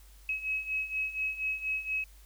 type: beating tone pair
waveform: sine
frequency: 2559 / 2563.2 Hz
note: D#7 / E7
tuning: +48 / -49 cents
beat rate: 4.2 Hz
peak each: -36 / -32 dBFS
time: 0.29-2.04 s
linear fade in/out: 2 ms
effects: added 50 Hz sine -52 dBFS peak until 2.25 s + white hiss -61 dBFS RMS until 2.25 s